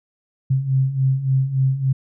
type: beating tone pair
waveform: sine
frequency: 130.81 / 134.31 Hz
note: C3 / C3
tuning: 0 / +46 cents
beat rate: 3.5 Hz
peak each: -22 / -17 dBFS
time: 0.5-1.93 s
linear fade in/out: 10 ms
effects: none